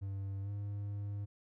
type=tone with pitch glide; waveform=triangle; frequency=98 to 101.63 Hz; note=G2 to G#2; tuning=0 to -37 cents; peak=-35 dBFS; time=0.01-1.26 s; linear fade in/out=20 ms; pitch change=+63 cents; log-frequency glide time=0.42-0.5 s; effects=none